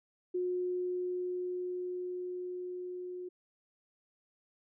sine tone with level ramp, 361.2 Hz, F#4, 42 cents flat, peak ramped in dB -30 to -39 dBFS, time 0.34-3.29 s, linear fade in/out 10 ms, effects none

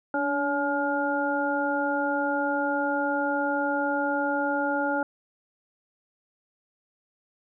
harmonic tone with a mistuned harmonic, 283 Hz, C#4, 36 cents sharp, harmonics 1 / 2 / 3 / 5, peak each -29 / -29 / -29 / -29 dBFS, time 0.14-5.03 s, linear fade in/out 2 ms, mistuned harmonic 1, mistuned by +39 cents, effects none

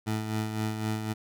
20% pulse tone with tremolo, 108.8 Hz, A2, 19 cents flat, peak -22 dBFS, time 0.06-1.14 s, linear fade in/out 20 ms, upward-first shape sine, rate 3.9 Hz, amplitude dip 50%, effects none

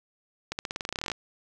accelerating click train, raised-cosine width 0.2 ms, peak -14 dBFS, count 17, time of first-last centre 0.52-1.117 s, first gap 69 ms, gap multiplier 0.91, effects none

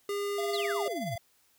square tone, 405.3 Hz, G#4, 42 cents flat, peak -31 dBFS, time 0.09-0.88 s, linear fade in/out 2 ms
square tone with tremolo, 681 Hz, F5, 44 cents flat, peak -33 dBFS, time 0.38-1.18 s, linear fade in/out 5 ms, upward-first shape sine, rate 19 Hz, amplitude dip 55%
sine exponential sweep, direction down, 4700 to 97 Hz, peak -34 dBFS, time 0.53-1.16 s, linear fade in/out 5 ms
effects white hiss -67 dBFS RMS until 1.58 s

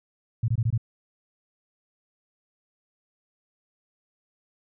sine tone bursts, 114.1 Hz, A#2, 37 cents flat, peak -20 dBFS, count 5, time 0.43-0.778 s, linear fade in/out 5 ms, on 52 ms, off 22 ms, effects none

